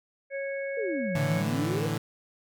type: harmonic tone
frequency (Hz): 551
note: C#5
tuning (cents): -11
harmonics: 1 / 3 / 4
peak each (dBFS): -31 / -40 / -39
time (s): 0.3-1.44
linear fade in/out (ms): 50
type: exponential two-way sweep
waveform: sine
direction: down then up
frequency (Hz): 493.9 to 133.6 to 493.9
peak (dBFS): -29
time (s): 0.77-1.87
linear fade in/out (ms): 5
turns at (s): 1.23
type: chord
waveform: sawtooth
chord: A suspended fourth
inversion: none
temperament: equal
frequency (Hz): 110 / 146.83 / 164.81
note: A2 / D3 / E3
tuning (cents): 0 / 0 / 0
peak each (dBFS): -28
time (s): 1.15-1.98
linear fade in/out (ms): 5
effects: none